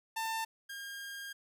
sawtooth tone pair in turn, 895 / 1614.2 Hz, A5 / G#6, +29 / -50 cents, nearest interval minor seventh, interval 1021 cents, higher second, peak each -30 / -38 dBFS, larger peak first, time 0.16-0.45 / 0.69-1.33 s, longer second, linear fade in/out 10 ms, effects none

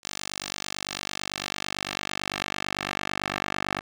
10% pulse tone with band-pass filter sweep, 48.96 Hz, G1, 1 cent flat, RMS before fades -33 dBFS, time 0.03-3.81 s, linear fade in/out 20 ms, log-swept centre 6200 to 1700 Hz, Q 0.86, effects none

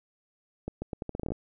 accelerating click train, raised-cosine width 2 ms, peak -20 dBFS, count 12, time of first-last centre 0.68-1.32 s, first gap 140 ms, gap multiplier 0.8, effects none

